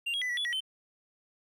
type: tone with pitch steps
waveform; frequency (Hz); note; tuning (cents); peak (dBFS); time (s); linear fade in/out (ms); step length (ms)
triangle; 2782 / 3298 / 1997 / 1939 / 3422 / 1916 / 3074; F7 / G#7 / B6 / B6 / A7 / A#6 / G7; -7 / -13 / +19 / -32 / -49 / +47 / -35; -28; 0.06-0.606; 10; 78
effects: none